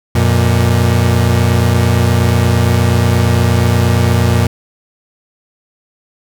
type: tone pair together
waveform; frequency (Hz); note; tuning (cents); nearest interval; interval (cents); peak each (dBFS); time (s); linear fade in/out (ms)
35% pulse; 89.9 / 118.41; F#2 / A#2; -49 / +28; perfect fourth; 477; -10; 0.15-4.47; 5
effects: none